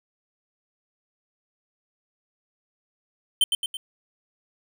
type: tone with echo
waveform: square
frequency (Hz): 3100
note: G7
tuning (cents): -20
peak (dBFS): -16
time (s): 3.41-3.44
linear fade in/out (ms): 2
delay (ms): 110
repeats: 3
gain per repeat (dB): -5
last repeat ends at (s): 3.77
effects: none